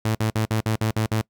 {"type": "tone bursts", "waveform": "sawtooth", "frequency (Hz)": 109.9, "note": "A2", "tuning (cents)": -2, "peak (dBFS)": -16, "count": 8, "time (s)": [0.05, 1.214], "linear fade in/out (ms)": 5, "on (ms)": 100, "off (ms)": 52, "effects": ["noise-tail reverb RT60 0.1 s tail -24 dB re dry"]}